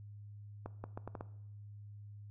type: accelerating click train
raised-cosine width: 1 ms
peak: -28 dBFS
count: 6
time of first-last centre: 0.66-1.209 s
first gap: 180 ms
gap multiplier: 0.75
effects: noise-tail reverb RT60 0.8 s tail -17 dB re dry + added 103 Hz sine -48 dBFS peak until 2.3 s